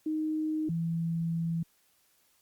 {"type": "tone pair in turn", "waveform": "sine", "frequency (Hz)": [311.1, 165.99], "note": ["D#4", "E3"], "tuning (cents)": [0, 12], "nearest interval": "major seventh", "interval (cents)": 1088, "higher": "first", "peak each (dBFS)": -28, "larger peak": "neither", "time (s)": [[0.06, 0.69], [0.69, 1.63]], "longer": "second", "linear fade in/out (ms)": 5, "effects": ["white hiss -68 dBFS RMS until 2.41 s", "Opus 48 kbps"]}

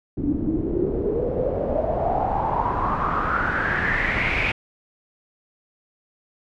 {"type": "noise with low-pass filter sweep", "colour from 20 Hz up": "pink", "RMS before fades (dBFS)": -23, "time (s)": [0.17, 4.52], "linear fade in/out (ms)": 5, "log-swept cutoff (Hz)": [270, 2500], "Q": 7.2, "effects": []}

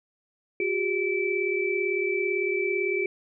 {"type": "tone cluster", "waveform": "sine", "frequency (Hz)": [365, 402.9, 2318], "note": ["F#4", "G4", "D7"], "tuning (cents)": [-24, 48, -23], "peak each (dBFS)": -28, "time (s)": [0.6, 3.06], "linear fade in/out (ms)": 2, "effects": []}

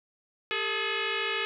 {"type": "tone with frequency modulation", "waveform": "sine", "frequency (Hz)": 398.2, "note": "G4", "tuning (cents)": 27, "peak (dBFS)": -27, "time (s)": [0.51, 1.45], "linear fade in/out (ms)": 0, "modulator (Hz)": 425, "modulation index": 7, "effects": []}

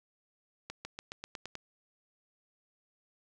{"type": "accelerating click train", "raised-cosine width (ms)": 0.2, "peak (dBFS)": -23, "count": 8, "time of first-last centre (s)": [0.7, 1.553], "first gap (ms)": 150, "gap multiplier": 0.93, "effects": []}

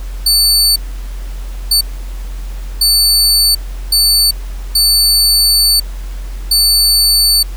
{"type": "tone bursts at uneven times", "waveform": "sawtooth", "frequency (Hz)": 4500, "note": "C#8", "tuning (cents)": 25, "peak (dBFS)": -5, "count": 6, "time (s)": [[0.26, 0.76], [1.71, 1.81], [2.81, 3.55], [3.92, 4.31], [4.75, 5.8], [6.51, 7.43]], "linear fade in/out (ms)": 5, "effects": ["added 44 Hz sine -20 dBFS peak until 7.56 s", "pink hiss -38 dBFS RMS until 7.56 s"]}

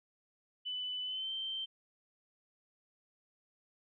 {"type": "tone with pitch glide", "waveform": "sine", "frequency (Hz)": [2996, 3123], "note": ["F#7", "G7"], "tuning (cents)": [21, -7], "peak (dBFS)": -36, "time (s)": [0.65, 1.66], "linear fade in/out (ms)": 20, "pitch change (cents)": 72, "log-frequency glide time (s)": [1.04, 1.32], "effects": []}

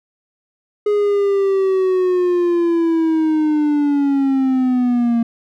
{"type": "linear sweep", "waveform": "triangle", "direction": "down", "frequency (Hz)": [417.3, 230.8], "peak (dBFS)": -11, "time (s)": [0.86, 5.23], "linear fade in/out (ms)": 5, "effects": []}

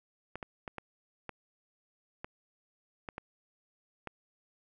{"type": "clicks", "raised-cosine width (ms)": 0.5, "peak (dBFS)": -24, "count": 9, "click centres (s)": [0.356, 0.428, 0.678, 0.783, 1.293, 2.245, 3.088, 3.181, 4.073], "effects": []}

